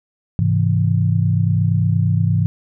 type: chord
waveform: sine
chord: Ab augmented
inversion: none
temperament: equal with one note detuned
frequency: 103.83 / 132.41 / 164.81 Hz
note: Ab2 / C3 / E3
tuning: 0 / +21 / 0 cents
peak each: -16 / -20 / -18 dBFS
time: 0.39-2.46 s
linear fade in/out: 0 ms
effects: none